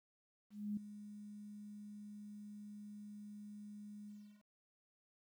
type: tone with ADSR envelope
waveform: sine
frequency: 207.7 Hz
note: G#3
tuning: in tune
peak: -36 dBFS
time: 0.5-4.44 s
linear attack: 270 ms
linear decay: 4 ms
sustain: -13 dB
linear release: 360 ms
effects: 12-bit